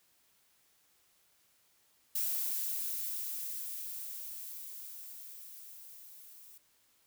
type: noise with level ramp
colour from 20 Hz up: violet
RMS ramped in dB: -33 to -55 dBFS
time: 2.15-6.58 s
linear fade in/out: 5 ms
effects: white hiss -70 dBFS RMS until 7.06 s